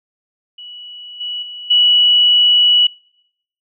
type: tone with level steps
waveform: sine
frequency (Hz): 2939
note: F#7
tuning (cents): -12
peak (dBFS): -31 / -21 / -28 / -8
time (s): 0.58-2.87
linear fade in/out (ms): 5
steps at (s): 1.2 / 1.42 / 1.7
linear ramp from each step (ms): 10
effects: noise-tail reverb RT60 0.8 s tail -26 dB re dry